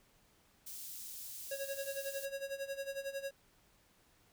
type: high-pass noise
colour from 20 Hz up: white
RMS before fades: -47 dBFS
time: 0.66-2.26 s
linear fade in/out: 10 ms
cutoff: 5000 Hz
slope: 12 dB/octave
type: tone with tremolo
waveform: square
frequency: 550 Hz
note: C#5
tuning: 14 cents flat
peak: -37 dBFS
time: 1.51-3.31 s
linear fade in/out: 5 ms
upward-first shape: sine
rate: 11 Hz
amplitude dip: 80%
effects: pink hiss -69 dBFS RMS until 4.32 s